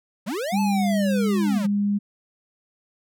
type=linear two-way sweep; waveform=square; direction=up then down; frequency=165.5 to 880 to 165.5 Hz; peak=-26 dBFS; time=0.26-1.67 s; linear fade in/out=20 ms; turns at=0.6 s
type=tone with pitch glide; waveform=sine; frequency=200 to 203.4 Hz; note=G3 to G#3; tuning=+35 to -36 cents; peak=-19 dBFS; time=0.52-1.99 s; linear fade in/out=20 ms; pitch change=+29 cents; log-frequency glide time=1.17-1.29 s
effects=none